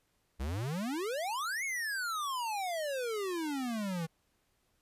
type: exponential two-way sweep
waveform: square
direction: up then down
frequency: 60.9 to 2235 to 158.3 Hz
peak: -34 dBFS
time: 0.39-4.07 s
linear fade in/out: 20 ms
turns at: 1.64 s
effects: pink hiss -75 dBFS RMS until 4.81 s + resampled to 32000 Hz